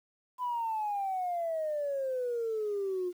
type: exponential sweep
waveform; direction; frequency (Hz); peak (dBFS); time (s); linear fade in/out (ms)
sine; down; 1010 to 351.6; -29; 0.38-3.13; 50
effects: tanh soft clip ceiling -26 dBFS + 10-bit